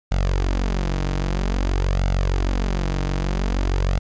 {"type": "tone with flanger", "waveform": "sawtooth", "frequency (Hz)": 46.43, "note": "F#1", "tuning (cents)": 7, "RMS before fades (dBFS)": -21, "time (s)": [0.11, 3.99], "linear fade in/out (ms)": 10, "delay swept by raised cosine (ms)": [1.4, 6.5], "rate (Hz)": 0.51, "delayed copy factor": 0.65, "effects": ["resampled to 16000 Hz", "9-bit"]}